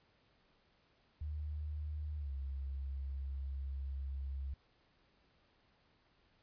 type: tone with pitch glide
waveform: sine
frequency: 75.3 to 67.86 Hz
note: D2 to C#2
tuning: +44 to -36 cents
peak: -38 dBFS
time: 1.21-4.54 s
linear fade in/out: 5 ms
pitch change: -180 cents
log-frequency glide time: 2.17-2.32 s
effects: pink hiss -72 dBFS RMS until 6.42 s + resampled to 11025 Hz

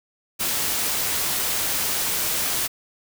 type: noise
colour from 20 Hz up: white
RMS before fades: -24 dBFS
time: 0.39-2.68 s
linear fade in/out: 20 ms
effects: none

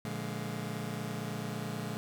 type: chord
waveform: sawtooth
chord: Bb dominant seventh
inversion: none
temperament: just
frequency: 116.54 / 145.68 / 174.81 / 209.8 Hz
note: Bb2 / D3 / F3 / Ab3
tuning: 0 / -14 / +2 / +18 cents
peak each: -37 / -37 / -38 / -36 dBFS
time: 0.05-1.97 s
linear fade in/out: 0 ms
effects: 10-bit

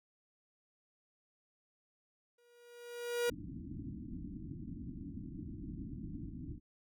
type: tone with exponential growth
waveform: 45% pulse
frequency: 478.9 Hz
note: A#4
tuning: 47 cents sharp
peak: -29 dBFS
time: 2.38-3.3 s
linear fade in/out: 5 ms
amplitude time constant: 200 ms
type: low-pass noise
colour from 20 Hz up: white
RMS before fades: -45 dBFS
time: 3.27-6.6 s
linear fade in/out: 50 ms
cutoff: 320 Hz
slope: 96 dB/octave
effects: none

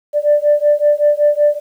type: beating tone pair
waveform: sine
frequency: 587.3 / 592.6 Hz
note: D5 / D5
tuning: 0 / +15 cents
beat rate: 5.3 Hz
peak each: -12 dBFS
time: 0.13-1.6 s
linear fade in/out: 50 ms
effects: tanh soft clip ceiling -3 dBFS + 8-bit

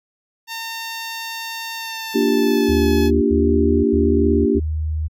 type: tone with pitch glide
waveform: 10% pulse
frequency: 910 to 854 Hz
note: A#5 to G#5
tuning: -42 to +48 cents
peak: -18 dBFS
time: 0.47-3.11 s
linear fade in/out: 50 ms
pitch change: -110 cents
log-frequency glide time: 1.76-2.88 s
type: chord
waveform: sine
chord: G minor seventh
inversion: first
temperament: equal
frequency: 233.1 / 293.7 / 349.2 / 392 Hz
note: Bb3 / D4 / F4 / G4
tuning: 0 / 0 / 0 / 0 cents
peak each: -19 / -19 / -23 / -18 dBFS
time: 2.14-4.6 s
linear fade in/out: 20 ms
type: tone bursts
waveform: sine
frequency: 77.78 Hz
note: D#2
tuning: in tune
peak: -19 dBFS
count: 4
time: 2.68-5.083 s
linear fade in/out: 20 ms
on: 540 ms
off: 81 ms
effects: none

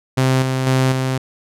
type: tone with tremolo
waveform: sawtooth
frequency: 130.81 Hz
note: C3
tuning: in tune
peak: -9 dBFS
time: 0.17-1.18 s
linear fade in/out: 10 ms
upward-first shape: square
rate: 2 Hz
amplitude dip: 40%
effects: low-pass 11000 Hz 12 dB/octave

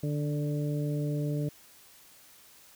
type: harmonic tone with a mistuned harmonic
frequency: 146.83 Hz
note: D3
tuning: in tune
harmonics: 1 / 2 / 3 / 4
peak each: -29 / -35 / -39 / -41 dBFS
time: 0.03-1.49 s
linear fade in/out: 5 ms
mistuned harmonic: 1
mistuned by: +17 cents
effects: white hiss -56 dBFS RMS until 2.75 s

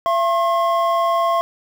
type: tone pair together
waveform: triangle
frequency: 677 / 1074.7 Hz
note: E5 / C6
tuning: +46 / +46 cents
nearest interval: minor sixth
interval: 800 cents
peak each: -16 dBFS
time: 0.06-1.41 s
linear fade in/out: 0 ms
effects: 7-bit

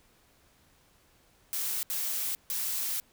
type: noise bursts at uneven times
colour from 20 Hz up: blue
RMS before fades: -32 dBFS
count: 3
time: 1.53-1.83 / 1.9-2.35 / 2.5-3 s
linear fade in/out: 0 ms
effects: pink hiss -64 dBFS RMS until 3.12 s

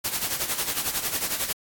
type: noise with tremolo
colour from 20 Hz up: white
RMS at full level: -25 dBFS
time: 0.04-1.53 s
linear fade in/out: 10 ms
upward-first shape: sine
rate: 11 Hz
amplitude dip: 65%
effects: AAC 64 kbps

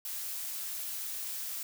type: noise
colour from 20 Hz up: blue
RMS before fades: -38 dBFS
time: 0.05-1.63 s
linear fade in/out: 2 ms
effects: none

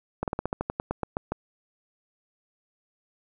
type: slowing click train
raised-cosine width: 1 ms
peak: -13 dBFS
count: 13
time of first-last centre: 0.23-1.32 s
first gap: 48 ms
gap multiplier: 1.11
effects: none

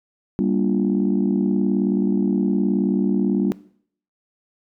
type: chord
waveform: sine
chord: G minor seventh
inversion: none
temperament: just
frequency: 196 / 235.2 / 294 / 352.8 Hz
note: G3 / Bb3 / D4 / F4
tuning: 0 / +16 / +2 / +18 cents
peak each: -20 / -22 / -22 / -25 dBFS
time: 0.39-3.52 s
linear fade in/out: 0 ms
effects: noise-tail reverb RT60 0.6 s tail -20 dB re dry + tanh soft clip ceiling -9 dBFS

